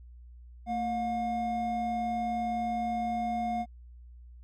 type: tone pair together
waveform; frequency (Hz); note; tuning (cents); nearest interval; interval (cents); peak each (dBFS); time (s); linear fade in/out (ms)
triangle; 225.5 / 716; A3 / F5; +43 / +43; octave + minor sixth; 2000; -32 / -28; 0.66-3.66; 50
effects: added 60 Hz sine -47 dBFS peak until 4.43 s